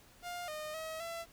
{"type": "tone with pitch steps", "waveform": "sawtooth", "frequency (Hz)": [705, 613, 638, 671], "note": ["F5", "D#5", "D#5", "E5"], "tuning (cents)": [16, -26, 43, 31], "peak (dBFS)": -36, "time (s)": [0.22, 1.26], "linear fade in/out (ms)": 50, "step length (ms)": 260, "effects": ["pink hiss -61 dBFS RMS until 1.32 s"]}